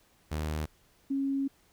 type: tone pair in turn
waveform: sawtooth / sine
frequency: 77 / 273.9 Hz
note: D#2 / C#4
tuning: -17 / -21 cents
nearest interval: octave + minor seventh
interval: 2196 cents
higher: second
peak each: -27 dBFS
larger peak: neither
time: 0.31-0.66 / 1.1-1.48 s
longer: second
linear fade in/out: 10 ms
effects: pink hiss -65 dBFS RMS until 1.72 s